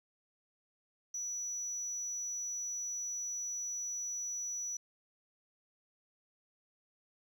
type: tone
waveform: sine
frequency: 5900 Hz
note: F#8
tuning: 6 cents flat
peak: -35 dBFS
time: 1.14-4.77 s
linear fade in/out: 5 ms
effects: tanh soft clip ceiling -33 dBFS + 11-bit